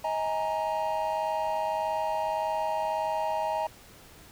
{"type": "chord", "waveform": "triangle", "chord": "D# suspended fourth", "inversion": "none", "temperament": "equal with one note detuned", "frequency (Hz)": [632, 830.6, 932.3], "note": ["D#5", "G#5", "A#5"], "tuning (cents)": [27, 0, 0], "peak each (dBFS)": [-29, -30, -29], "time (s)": [0.04, 3.67], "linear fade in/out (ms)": 5, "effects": ["pink hiss -52 dBFS RMS until 4.31 s"]}